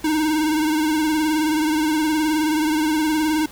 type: tone with vibrato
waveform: square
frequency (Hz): 309.5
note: D#4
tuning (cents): -9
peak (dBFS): -18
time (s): 0.04-3.46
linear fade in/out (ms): 5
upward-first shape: triangle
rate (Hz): 19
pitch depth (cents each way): 63
effects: added 50 Hz sine -48 dBFS peak until 3.51 s + pink hiss -43 dBFS RMS until 3.51 s